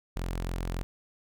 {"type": "tone", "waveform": "sawtooth", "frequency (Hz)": 43.65, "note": "F1", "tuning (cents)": 0, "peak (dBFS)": -27, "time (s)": [0.16, 0.83], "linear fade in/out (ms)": 0, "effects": []}